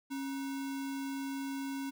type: tone with sample-and-hold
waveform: sine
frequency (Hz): 273.1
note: C#4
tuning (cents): -26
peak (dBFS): -35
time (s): 0.1-1.91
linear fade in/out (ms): 20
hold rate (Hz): 1225
effects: none